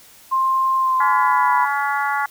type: tone with pitch glide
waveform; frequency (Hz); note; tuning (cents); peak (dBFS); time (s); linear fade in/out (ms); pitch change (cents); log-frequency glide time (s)
sine; 1055 to 990.1; C6 to B5; +14 to +4; -15; 0.31-1.66; 20; -110; 0.77-1.54
type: harmonic tone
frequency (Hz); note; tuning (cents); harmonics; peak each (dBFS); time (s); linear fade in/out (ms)
282.8; C#4; +35; 3 / 4 / 5 / 6 / 7; -22 / -24 / -24 / -28 / -29; 1-2.26; 5
effects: white hiss -47 dBFS RMS until 2.3 s